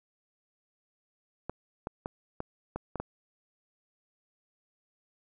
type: clicks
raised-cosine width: 1 ms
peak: -20 dBFS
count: 7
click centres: 1.496 / 1.871 / 2.059 / 2.404 / 2.76 / 2.957 / 3 s
effects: none